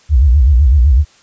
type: tone with vibrato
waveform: sine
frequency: 66.8 Hz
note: C2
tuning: 36 cents sharp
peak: -5 dBFS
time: 0.09-1.05 s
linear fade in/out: 50 ms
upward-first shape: sine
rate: 7.9 Hz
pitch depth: 240 cents each way
effects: white hiss -48 dBFS RMS until 1.22 s + resampled to 16000 Hz